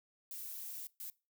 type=noise bursts at uneven times; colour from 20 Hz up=violet; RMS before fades=-45 dBFS; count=2; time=0.31-0.87 / 1-1.1 s; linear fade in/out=2 ms; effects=noise-tail reverb RT60 0.3 s tail -22 dB re dry